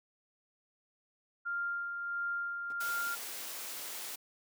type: tone with tremolo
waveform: sine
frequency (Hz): 1396.9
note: F6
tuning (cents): 0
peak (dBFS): -32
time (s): 1.45-3.16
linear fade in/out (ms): 20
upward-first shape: sine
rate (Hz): 1.5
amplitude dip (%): 40
type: noise bursts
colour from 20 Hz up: brown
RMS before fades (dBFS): -49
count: 3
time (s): 2.7-3.089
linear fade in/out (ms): 0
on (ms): 23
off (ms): 160
type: noise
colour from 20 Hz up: white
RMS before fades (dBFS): -42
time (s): 2.8-4.16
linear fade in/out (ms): 10
effects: high-pass 300 Hz 12 dB/octave